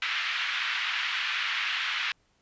white band-pass noise, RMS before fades -30 dBFS, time 0.02-2.12 s, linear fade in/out 2 ms, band 1300 to 3200 Hz, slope 24 dB/octave, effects pink hiss -69 dBFS RMS until 2.41 s + resampled to 16000 Hz

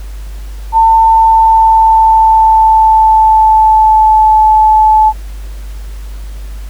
sine tone with pitch glide, 897 to 866.4 Hz, A5 to A5, +33 to -27 cents, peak -3 dBFS, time 0.72-5.13 s, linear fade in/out 50 ms, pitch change -60 cents, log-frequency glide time 0.9-4.42 s, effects added 50 Hz sine -21 dBFS peak until 6.69 s + pink hiss -39 dBFS RMS until 6.69 s

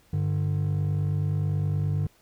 triangle tone pair together, 99.6 / 149.05 Hz, G2 / D3, +28 / +26 cents, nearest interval perfect fifth, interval 698 cents, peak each -23 dBFS, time 0.13-2.07 s, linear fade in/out 5 ms, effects tanh soft clip ceiling -17 dBFS + pink hiss -61 dBFS RMS until 2.21 s

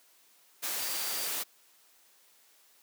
sine tone in noise, 4699 Hz, D8, in tune, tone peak -42 dBFS, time 0.79-1.29 s, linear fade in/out 20 ms, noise white, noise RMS -34 dBFS, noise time 0.62-1.44 s, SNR -11 dB, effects white hiss -63 dBFS RMS until 2.82 s + high-pass 300 Hz 12 dB/octave

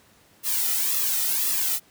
blue noise with flanger, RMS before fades -24 dBFS, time 0.43-1.8 s, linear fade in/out 50 ms, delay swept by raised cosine 1.3 to 1.84 ms, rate 1.9 Hz, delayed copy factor -0.8, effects pink hiss -57 dBFS RMS until 1.9 s + high-pass 80 Hz 12 dB/octave

